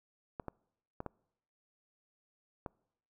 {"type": "clicks", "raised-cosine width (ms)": 1, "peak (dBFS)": -25, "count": 5, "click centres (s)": [0.398, 0.483, 1.004, 1.063, 2.662], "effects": ["noise-tail reverb RT60 0.8 s tail -26 dB re dry"]}